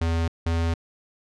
square tone pair in turn, 82.9 / 83.22 Hz, E2 / E2, +10 / +17 cents, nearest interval unison, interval 7 cents, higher second, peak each -22 dBFS, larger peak neither, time 0.01-0.28 / 0.46-0.74 s, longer second, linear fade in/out 5 ms, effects low-pass 6000 Hz 12 dB/octave

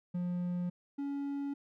triangle tone pair in turn, 177.3 / 281.4 Hz, F3 / C#4, +26 / +26 cents, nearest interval minor sixth, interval 800 cents, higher second, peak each -30 / -32 dBFS, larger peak first, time 0.14-0.7 / 0.98-1.54 s, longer neither, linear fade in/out 10 ms, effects none

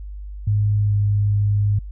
sine tone with pitch glide, 103.83 to 102.64 Hz, G#2 to G#2, 0 to -20 cents, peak -15 dBFS, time 0.47-1.79 s, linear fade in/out 5 ms, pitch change -20 cents, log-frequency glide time 0.8-0.93 s, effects added 50 Hz sine -30 dBFS peak until 1.91 s

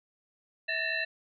sine tone cluster, 650 / 1755 / 1826 / 2681 / 4016 Hz, E5 / A6 / A#6 / E7 / B7, -24 / -5 / -36 / +29 / +28 cents, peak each -39 / -35 / -33 / -34 / -38 dBFS, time 0.68-1.05 s, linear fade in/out 10 ms, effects none

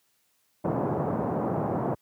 pink band-pass noise, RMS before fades -28 dBFS, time 0.64-1.95 s, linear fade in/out 10 ms, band 120 to 960 Hz, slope 24 dB/octave, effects white hiss -70 dBFS RMS until 2.01 s + high-pass 60 Hz 12 dB/octave

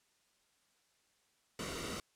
pink noise with comb filter, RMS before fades -41 dBFS, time 1.59-2 s, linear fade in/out 2 ms, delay 1.2 ms, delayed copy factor -0.65, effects white hiss -74 dBFS RMS until 2.15 s + low-pass 9000 Hz 12 dB/octave

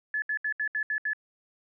sine tone bursts, 1719 Hz, A6, 41 cents flat, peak -26 dBFS, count 7, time 0.14-1.133 s, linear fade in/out 2 ms, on 81 ms, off 71 ms, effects none

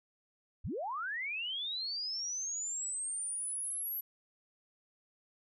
sine linear sweep, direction up, 34.65 to 11840 Hz, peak -35 dBFS, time 0.64-4.01 s, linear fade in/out 10 ms, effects none

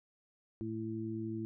harmonic tone, 110.9 Hz, A2, 14 cents sharp, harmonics 1 / 2 / 3, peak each -42 / -41 / -39 dBFS, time 0.61-1.45 s, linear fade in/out 0 ms, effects none

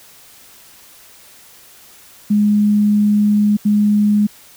sine tone bursts at uneven times, 208.1 Hz, G#3, 4 cents sharp, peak -10 dBFS, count 2, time 2.3-3.57 / 3.65-4.27 s, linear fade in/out 10 ms, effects white hiss -44 dBFS RMS until 4.56 s

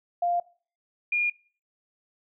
sine tone pair in turn, 698.5 / 2423 Hz, F5 / D#7, 0 / -47 cents, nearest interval octave + minor seventh, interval 2153 cents, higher second, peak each -22 dBFS, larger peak neither, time 0.22-0.4 / 1.12-1.3 s, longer neither, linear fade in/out 5 ms, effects noise-tail reverb RT60 0.4 s tail -21 dB re dry

